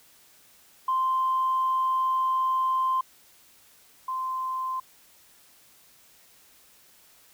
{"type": "tone pair in turn", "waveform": "sine", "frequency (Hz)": [1043, 1038.9], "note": ["C6", "C6"], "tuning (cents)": [-6, -13], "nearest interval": "unison", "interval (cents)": 7, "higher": "first", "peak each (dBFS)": [-21, -27], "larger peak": "first", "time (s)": [[0.88, 3.01], [4.08, 4.8]], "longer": "first", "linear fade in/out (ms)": 5, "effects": ["tanh soft clip ceiling -17 dBFS", "white hiss -57 dBFS RMS until 7.33 s"]}